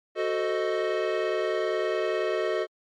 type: chord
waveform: square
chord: F# diminished seventh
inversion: none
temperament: equal with one note detuned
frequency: 370 / 440 / 517.8 / 622.3 Hz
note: F#4 / A4 / C5 / Eb5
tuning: 0 / 0 / -18 / 0 cents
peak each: -30 / -30 / -36 / -30 dBFS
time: 0.15-2.67 s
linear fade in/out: 50 ms
effects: low-pass 3000 Hz 12 dB/octave + MP3 64 kbps